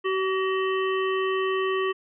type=harmonic tone with a mistuned harmonic; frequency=380.4 Hz; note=F#4; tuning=48 cents sharp; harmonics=1 / 3 / 5 / 7 / 8; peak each=-24 / -29 / -33 / -37 / -38 dBFS; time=0.04-1.93 s; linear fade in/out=20 ms; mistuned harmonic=5; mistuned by=-24 cents; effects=none